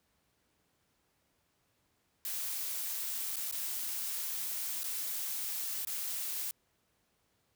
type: noise with dropouts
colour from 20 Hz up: blue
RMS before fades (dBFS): -37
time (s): 2.25-6.51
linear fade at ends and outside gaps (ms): 1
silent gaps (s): 3.359-3.366 / 3.513-3.524 / 4.834-4.841 / 5.85-5.871
effects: pink hiss -75 dBFS RMS until 7.55 s + high-pass 60 Hz 12 dB/octave